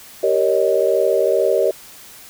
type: chord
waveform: sine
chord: Eb dominant seventh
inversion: first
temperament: just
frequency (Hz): 388.9 / 466.7 / 560 / 622.3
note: G4 / Bb4 / Db5 / Eb5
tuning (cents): -14 / +2 / +18 / 0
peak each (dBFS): -19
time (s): 0.23-1.71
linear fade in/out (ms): 5
effects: white hiss -41 dBFS RMS until 2.29 s